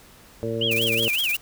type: harmonic tone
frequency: 114 Hz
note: A#2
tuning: 38 cents flat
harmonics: 1 / 2 / 3 / 4 / 5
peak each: -31 / -32 / -32 / -28 / -32 dBFS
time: 0.43-1.08 s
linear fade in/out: 0 ms
type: tone with vibrato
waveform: sine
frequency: 2794 Hz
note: F7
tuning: in tune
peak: -21 dBFS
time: 0.61-1.36 s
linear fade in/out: 5 ms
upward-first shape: sine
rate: 5.4 Hz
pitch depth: 290 cents each way
type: noise with tremolo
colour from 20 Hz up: blue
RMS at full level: -29 dBFS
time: 0.71-1.37 s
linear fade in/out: 5 ms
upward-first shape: square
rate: 19 Hz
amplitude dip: 60%
effects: pink hiss -50 dBFS RMS until 1.41 s